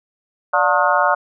harmonic tone with a mistuned harmonic, 180 Hz, F#3, 47 cents flat, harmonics 3 / 4 / 5 / 6 / 7 / 8, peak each -20 / -20 / -20 / -20 / -20 / -20 dBFS, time 0.53-1.15 s, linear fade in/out 10 ms, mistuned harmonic 3, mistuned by +140 cents, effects none

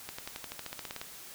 accelerating click train, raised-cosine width 0.2 ms, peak -21 dBFS, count 14, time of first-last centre 0.09-1.015 s, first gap 95 ms, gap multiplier 0.95, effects white hiss -48 dBFS RMS until 1.34 s

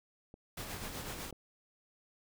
clicks, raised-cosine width 2 ms, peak -38 / -36 dBFS, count 2, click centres 0.341 / 1.327 s
pink noise with tremolo, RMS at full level -41 dBFS, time 0.57-1.31 s, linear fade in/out 5 ms, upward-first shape sine, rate 8 Hz, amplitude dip 40%
effects none

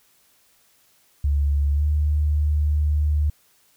sine tone with pitch glide, 71.5 to 74.71 Hz, D2 to D2, -46 to +30 cents, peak -17 dBFS, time 1.24-3.3 s, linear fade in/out 5 ms, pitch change +76 cents, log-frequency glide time 1.73-1.84 s, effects white hiss -60 dBFS RMS until 3.76 s

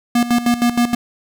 square tone with tremolo, 239.4 Hz, A#3, 46 cents sharp, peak -12 dBFS, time 0.15-0.95 s, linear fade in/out 5 ms, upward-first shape square, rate 6.4 Hz, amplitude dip 75%, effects none

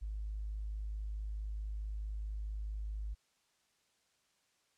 triangle tone with tanh clipping, 52.3 Hz, G#1, 13 cents sharp, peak -37 dBFS, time 0.01-3.15 s, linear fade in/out 20 ms, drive 4 dB, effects white hiss -75 dBFS RMS until 4.77 s + low-pass 8000 Hz 12 dB/octave

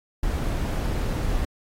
brown noise, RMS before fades -25 dBFS, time 0.23-1.45 s, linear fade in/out 2 ms, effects AAC 48 kbps

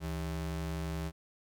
square ring-modulated tone, 118.4 Hz, A#2, 27 cents sharp, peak -32 dBFS, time 0-1.12 s, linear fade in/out 50 ms, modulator 45.8 Hz, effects none

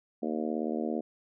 harmonic tone, 77.78 Hz, D#2, in tune, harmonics 3 / 4 / 5 / 6 / 7 / 8 / 9, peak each -33 / -35 / -37 / -39 / -40 / -41 / -42 dBFS, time 0.22-1.01 s, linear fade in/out 10 ms, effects none

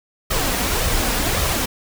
pink noise with flanger, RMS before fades -20 dBFS, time 0.3-1.66 s, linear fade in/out 10 ms, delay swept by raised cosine 1.6 to 4.3 ms, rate 1.8 Hz, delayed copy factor +0.5, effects none

